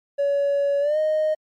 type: tone with pitch glide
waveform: triangle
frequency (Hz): 565 to 619.7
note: C#5 to D#5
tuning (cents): +33 to -7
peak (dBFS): -15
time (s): 0.18-1.35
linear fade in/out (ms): 20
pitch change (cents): +160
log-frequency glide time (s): 0.8-0.98
effects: tanh soft clip ceiling -14 dBFS + MP3 64 kbps